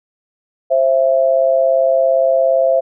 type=tone pair together; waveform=sine; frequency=528.6 / 666 Hz; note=C5 / E5; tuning=+18 / +18 cents; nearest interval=major third; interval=400 cents; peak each=-13 dBFS; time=0.7-2.81 s; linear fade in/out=20 ms; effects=none